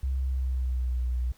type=tone with pitch glide; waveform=sine; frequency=66 to 61.58 Hz; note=C2 to B1; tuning=+16 to -4 cents; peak=-25 dBFS; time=0.03-1.32 s; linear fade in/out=5 ms; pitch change=-120 cents; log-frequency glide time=0.15-1.02 s; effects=pink hiss -60 dBFS RMS until 1.37 s